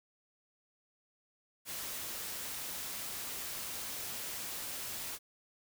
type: noise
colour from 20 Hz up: white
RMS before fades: -41 dBFS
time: 1.65-5.19 s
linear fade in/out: 50 ms
effects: none